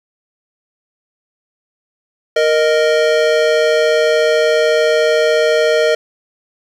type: tone pair together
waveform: square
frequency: 466.2 / 620 Hz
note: A#4 / D#5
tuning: 0 / -6 cents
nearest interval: perfect fourth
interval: 494 cents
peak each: -14 dBFS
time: 2.36-5.95 s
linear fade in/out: 5 ms
effects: low-pass 5000 Hz 12 dB/octave + 7-bit